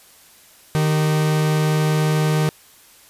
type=tone pair together; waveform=45% pulse; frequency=154.11 / 388.1 Hz; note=D#3 / G4; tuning=-16 / -17 cents; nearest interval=octave + major third; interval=1599 cents; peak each=-16 / -28 dBFS; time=0.75-2.49 s; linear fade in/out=0 ms; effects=white hiss -49 dBFS RMS until 3.09 s + resampled to 32000 Hz